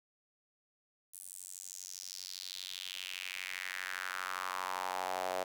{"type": "tone with high-pass filter sweep", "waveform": "sawtooth", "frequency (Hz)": 92.5, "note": "F#2", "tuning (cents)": 0, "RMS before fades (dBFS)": -41, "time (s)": [1.13, 5.44], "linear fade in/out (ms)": 10, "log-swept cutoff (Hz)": [10000, 610], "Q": 3.2, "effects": []}